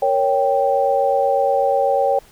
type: chord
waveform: sine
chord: G diminished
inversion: first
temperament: equal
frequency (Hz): 466.2 / 554.4 / 784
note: Bb4 / Db5 / G5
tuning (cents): 0 / 0 / 0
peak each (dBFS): -22 / -17 / -18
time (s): 0.02-2.19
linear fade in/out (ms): 5
effects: pink hiss -49 dBFS RMS until 2.31 s